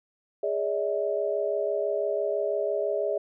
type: tone cluster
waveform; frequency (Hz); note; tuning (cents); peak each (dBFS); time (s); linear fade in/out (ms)
sine; 412.1 / 574 / 640; G#4 / D5 / D#5; -13 / -40 / +49; -29; 0.43-3.18; 5
effects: none